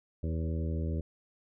harmonic tone with a mistuned harmonic, 80.9 Hz, E2, 32 cents flat, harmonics 1 / 2 / 3 / 4 / 5 / 6 / 7, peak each -31 / -37 / -41 / -43 / -45 / -47 / -48 dBFS, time 0.23-1.01 s, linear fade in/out 5 ms, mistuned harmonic 6, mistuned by +23 cents, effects none

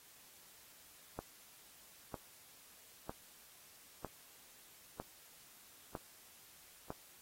click train, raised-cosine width 1 ms, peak -27 dBFS, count 7, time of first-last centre 1.19-6.904 s, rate 1.05 Hz, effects white hiss -61 dBFS RMS until 7.21 s + AAC 48 kbps

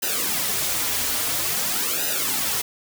white noise with flanger, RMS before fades -24 dBFS, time 0.02-2.62 s, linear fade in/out 10 ms, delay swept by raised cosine 0.89 to 5.79 ms, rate 0.49 Hz, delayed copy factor -0.8, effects none

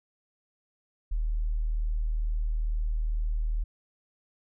sine tone, 38.89 Hz, D#1, in tune, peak -25 dBFS, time 1.11-3.64 s, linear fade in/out 10 ms, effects none

